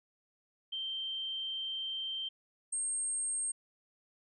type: tone pair in turn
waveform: sine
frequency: 3136 / 8514 Hz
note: G7 / C9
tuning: 0 / +29 cents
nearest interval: octave + perfect fourth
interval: 1729 cents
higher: second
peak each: -35 / -32 dBFS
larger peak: second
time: 0.72-2.29 / 2.72-3.52 s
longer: first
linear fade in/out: 10 ms
effects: none